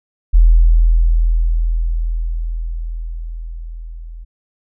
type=tone with level ramp; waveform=sine; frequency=41.2 Hz; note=E1; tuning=in tune; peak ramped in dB=-4 to -29 dBFS; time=0.33-4.25 s; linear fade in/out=20 ms; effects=none